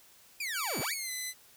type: linear two-way sweep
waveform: sawtooth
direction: down then up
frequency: 2481 to 98 to 2481 Hz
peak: -30 dBFS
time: 0.4-0.94 s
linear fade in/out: 5 ms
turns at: 0.8 s
type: tone with pitch glide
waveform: 10% pulse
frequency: 2289 to 2016 Hz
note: D7 to B6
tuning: -45 to +35 cents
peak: -26 dBFS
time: 0.52-1.34 s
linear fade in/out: 50 ms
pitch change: -220 cents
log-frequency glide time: 0.89-1.11 s
effects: white hiss -59 dBFS RMS until 1.56 s